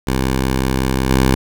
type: tone with level steps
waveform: 10% pulse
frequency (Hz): 65.41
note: C2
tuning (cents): 0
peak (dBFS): -7 / -3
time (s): 0.07-1.35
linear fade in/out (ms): 5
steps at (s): 1.1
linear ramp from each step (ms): 2
effects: none